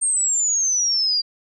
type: exponential sweep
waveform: sine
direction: down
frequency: 8720 to 4729 Hz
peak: -17 dBFS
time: 0.01-1.22 s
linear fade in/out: 20 ms
effects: none